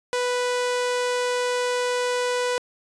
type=tone; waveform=sawtooth; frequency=493.9 Hz; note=B4; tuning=in tune; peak=-18 dBFS; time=0.13-2.58 s; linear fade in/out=0 ms; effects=resampled to 22050 Hz